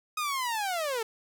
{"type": "linear sweep", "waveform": "sawtooth", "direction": "down", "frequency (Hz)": [1258, 430], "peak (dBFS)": -25, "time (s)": [0.17, 1.03], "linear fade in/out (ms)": 5, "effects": []}